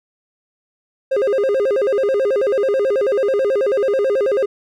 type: tone with vibrato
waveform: triangle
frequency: 466.2 Hz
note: A#4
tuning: in tune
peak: -12 dBFS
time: 1.11-4.46 s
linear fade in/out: 10 ms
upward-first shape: square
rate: 9.2 Hz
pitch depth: 230 cents each way
effects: none